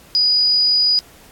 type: tone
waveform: sine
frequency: 4927 Hz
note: D#8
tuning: 18 cents flat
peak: -12 dBFS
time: 0.15-0.99 s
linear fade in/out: 0 ms
effects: pink hiss -46 dBFS RMS until 1.31 s + AAC 64 kbps